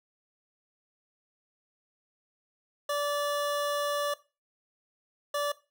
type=tone pair in turn; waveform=25% pulse; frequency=580 / 580 Hz; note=D5 / D5; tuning=-22 / -22 cents; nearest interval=unison; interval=0 cents; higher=neither; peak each=-24 dBFS; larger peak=neither; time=2.89-4.14 / 5.34-5.52 s; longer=first; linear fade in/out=5 ms; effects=noise-tail reverb RT60 0.3 s tail -18 dB re dry